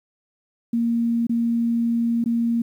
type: tone with dropouts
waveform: sine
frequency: 233.1 Hz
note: A#3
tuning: in tune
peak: -18 dBFS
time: 0.73-2.62 s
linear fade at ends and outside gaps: 5 ms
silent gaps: 1.269-1.294 / 2.241-2.259 s
effects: 9-bit